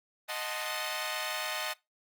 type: chord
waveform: 10% pulse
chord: D# diminished seventh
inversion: none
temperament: equal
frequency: 622.3 / 740 / 880 / 1046.5 Hz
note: D#5 / F#5 / A5 / C6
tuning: 0 / 0 / 0 / 0 cents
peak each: -28 / -31 / -31 / -32 dBFS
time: 0.28-1.74 s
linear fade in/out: 20 ms
effects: noise-tail reverb RT60 0.2 s tail -21 dB re dry + Opus 24 kbps